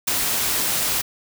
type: noise with ADSR envelope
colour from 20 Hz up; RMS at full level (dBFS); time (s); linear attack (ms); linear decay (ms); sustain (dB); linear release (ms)
white; -18; 0.07-1.02; 12; 7; -4; 13
effects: none